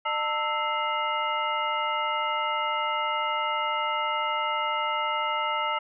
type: tone cluster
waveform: sine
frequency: 603 / 897 / 1316 / 2084 / 2849 Hz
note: D5 / A5 / E6 / C7 / F7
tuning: +46 / +33 / -3 / -7 / +34 cents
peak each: -35 / -29 / -29 / -33 / -34 dBFS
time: 0.05-5.79 s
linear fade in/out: 10 ms
effects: none